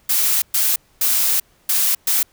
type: noise bursts at uneven times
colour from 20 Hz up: blue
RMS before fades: -17 dBFS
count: 5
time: 0.09-0.42 / 0.54-0.76 / 1.01-1.4 / 1.69-1.95 / 2.07-2.23 s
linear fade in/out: 5 ms
effects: pink hiss -57 dBFS RMS until 2.32 s